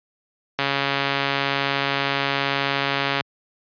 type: click train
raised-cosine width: 0.3 ms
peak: -5 dBFS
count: 365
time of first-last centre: 0.59-3.209 s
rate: 139 Hz
effects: high-pass 100 Hz 12 dB/octave + resampled to 11025 Hz